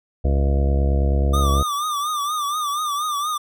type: harmonic tone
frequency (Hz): 69.3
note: C#2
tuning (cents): 0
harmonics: 1 / 2 / 3 / 4 / 5 / 6 / 7 / 8 / 9 / 10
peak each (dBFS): -16 / -26 / -30 / -33 / -32 / -38 / -30 / -39 / -33 / -36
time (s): 0.24-1.63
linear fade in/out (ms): 10
type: tone with vibrato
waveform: square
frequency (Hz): 1191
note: D6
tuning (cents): +24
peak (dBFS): -22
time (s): 1.33-3.38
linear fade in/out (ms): 10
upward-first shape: triangle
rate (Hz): 4.2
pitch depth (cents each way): 97
effects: none